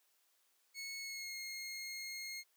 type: tone with pitch glide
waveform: 20% pulse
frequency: 2197 to 2144 Hz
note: C#7 to C7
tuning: -16 to +42 cents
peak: -38 dBFS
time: 0.74-2.44 s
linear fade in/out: 50 ms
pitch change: -42 cents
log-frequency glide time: 0.99-1.38 s
effects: white hiss -75 dBFS RMS until 2.56 s + high-pass 400 Hz 12 dB/octave